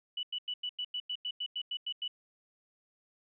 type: tone bursts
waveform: sine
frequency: 2960 Hz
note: F#7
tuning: in tune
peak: -33 dBFS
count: 13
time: 0.17-2.079 s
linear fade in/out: 5 ms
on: 61 ms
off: 93 ms
effects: none